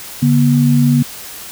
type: tone pair together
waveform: sine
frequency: 142.7 / 240 Hz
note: D3 / B3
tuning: -49 / -49 cents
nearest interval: major sixth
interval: 900 cents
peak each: -11 dBFS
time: 0.22-1.03 s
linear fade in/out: 10 ms
effects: white hiss -31 dBFS RMS until 1.51 s